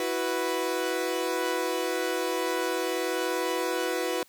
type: chord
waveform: sawtooth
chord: E suspended second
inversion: none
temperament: equal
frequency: 329.6 / 370 / 493.9 Hz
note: E4 / F#4 / B4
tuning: 0 / 0 / 0 cents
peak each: -29 / -27 / -26 dBFS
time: 0-4.23 s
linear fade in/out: 2 ms
effects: white hiss -59 dBFS RMS until 4.28 s